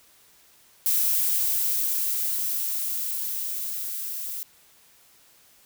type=noise with level ramp; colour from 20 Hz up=violet; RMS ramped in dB=-22 to -33 dBFS; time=0.86-4.43 s; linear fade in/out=0 ms; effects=white hiss -57 dBFS RMS until 5.65 s